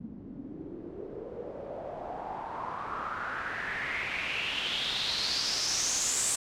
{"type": "noise with low-pass filter sweep", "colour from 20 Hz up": "white", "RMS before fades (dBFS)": -34, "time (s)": [0, 6.36], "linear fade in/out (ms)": 10, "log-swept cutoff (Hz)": [220, 8200], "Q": 4.9, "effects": []}